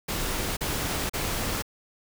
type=noise bursts; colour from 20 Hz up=pink; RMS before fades=-29 dBFS; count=3; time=0.08-1.624 s; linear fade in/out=10 ms; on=490 ms; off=37 ms; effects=none